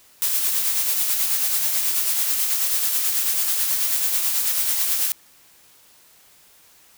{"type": "noise with tremolo", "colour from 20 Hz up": "blue", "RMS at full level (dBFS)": -20, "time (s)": [0.22, 5.12], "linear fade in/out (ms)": 0, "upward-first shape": "sine", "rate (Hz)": 9.2, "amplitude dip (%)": 35, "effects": ["white hiss -53 dBFS RMS until 6.97 s"]}